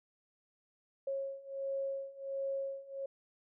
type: beating tone pair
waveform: sine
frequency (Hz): 545 / 546.4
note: C#5 / C#5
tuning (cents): -29 / -25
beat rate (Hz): 1.4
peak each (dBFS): -40 / -38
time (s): 1.07-3.06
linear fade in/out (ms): 5
effects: none